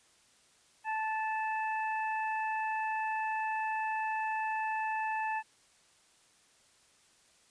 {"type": "harmonic tone", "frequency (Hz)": 875, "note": "A5", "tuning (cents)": -10, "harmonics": [1, 2, 3], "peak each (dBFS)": [-32, -38, -42], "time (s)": [0.84, 5.43], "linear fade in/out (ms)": 50, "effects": ["white hiss -65 dBFS RMS until 7.5 s", "resampled to 22050 Hz"]}